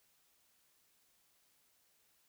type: silence
effects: white hiss -73 dBFS RMS until 2.28 s